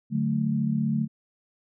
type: chord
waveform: sine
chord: D major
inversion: none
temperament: equal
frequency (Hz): 146.83 / 185 / 220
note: D3 / F#3 / A3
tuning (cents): 0 / 0 / 0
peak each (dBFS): -27 / -30 / -25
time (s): 0.1-1.08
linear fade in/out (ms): 50
effects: none